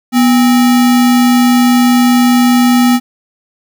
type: tone with sample-and-hold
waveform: sine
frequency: 244.9 Hz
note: B3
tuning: 14 cents flat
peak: -5 dBFS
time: 0.12-3 s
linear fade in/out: 50 ms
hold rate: 1050 Hz
effects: none